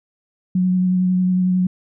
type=tone with vibrato; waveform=sine; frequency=183.2 Hz; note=F#3; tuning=17 cents flat; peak=-14 dBFS; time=0.55-1.67 s; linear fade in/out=5 ms; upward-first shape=sine; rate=11 Hz; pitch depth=15 cents each way; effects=none